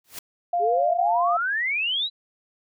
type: noise with exponential growth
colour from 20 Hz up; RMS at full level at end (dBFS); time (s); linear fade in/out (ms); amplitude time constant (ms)
white; -31; 0.04-0.19; 5; 32
type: tone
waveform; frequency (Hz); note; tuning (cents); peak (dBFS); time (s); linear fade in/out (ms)
sine; 698.5; F5; 0; -20; 0.53-1.37; 5
type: exponential sweep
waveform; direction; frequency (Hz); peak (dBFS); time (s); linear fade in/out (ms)
sine; up; 394.6 to 4023; -22; 0.59-2.1; 50
effects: none